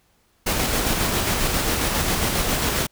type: noise with tremolo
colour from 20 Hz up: pink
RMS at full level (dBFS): -21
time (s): 0.46-2.87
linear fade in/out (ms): 10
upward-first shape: square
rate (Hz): 7.4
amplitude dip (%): 25
effects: pink hiss -63 dBFS RMS until 2.91 s